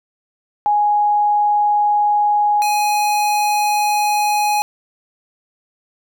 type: tone pair in turn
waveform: sine / square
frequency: 830.6 / 834.8 Hz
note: G#5 / G#5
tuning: 0 / +9 cents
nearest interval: unison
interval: 9 cents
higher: second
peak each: -12 / -15 dBFS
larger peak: first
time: 0.66-2.62 / 2.62-4.62 s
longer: second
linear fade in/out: 0 ms
effects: none